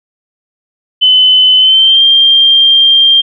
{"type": "tone with pitch glide", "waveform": "sine", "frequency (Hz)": [3029, 3185], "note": ["F#7", "G7"], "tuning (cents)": [40, 27], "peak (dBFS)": -3, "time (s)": [1.01, 3.22], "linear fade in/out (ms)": 20, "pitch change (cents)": 87, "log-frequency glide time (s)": [1.58, 2.02], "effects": []}